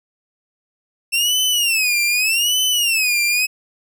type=tone with vibrato; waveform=sawtooth; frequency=2684 Hz; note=E7; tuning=31 cents sharp; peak=-12 dBFS; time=1.12-3.47 s; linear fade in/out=20 ms; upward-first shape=sine; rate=0.83 Hz; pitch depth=210 cents each way; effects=none